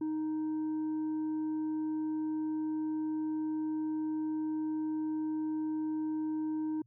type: tone with tanh clipping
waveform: triangle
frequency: 311.1 Hz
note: D#4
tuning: in tune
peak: -32 dBFS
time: 0.01-6.82 s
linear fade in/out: 5 ms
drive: 8 dB
effects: added 118 Hz sine -62 dBFS peak until 6.86 s